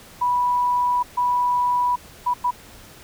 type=tone bursts at uneven times; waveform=sine; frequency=982 Hz; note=B5; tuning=10 cents flat; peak=-17 dBFS; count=4; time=0.21-1.03 / 1.17-1.96 / 2.26-2.34 / 2.44-2.51 s; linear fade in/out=10 ms; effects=pink hiss -45 dBFS RMS until 3.03 s